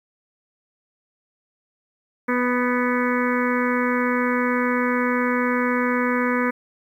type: harmonic tone with a mistuned harmonic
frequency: 246.9 Hz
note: B3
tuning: in tune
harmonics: 1 / 2 / 4 / 5 / 6 / 7 / 8 / 9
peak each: -22 / -25 / -28 / -29 / -30 / -30 / -31 / -32 dBFS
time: 2.28-6.51 s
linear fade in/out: 10 ms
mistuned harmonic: 6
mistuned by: +21 cents
effects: 9-bit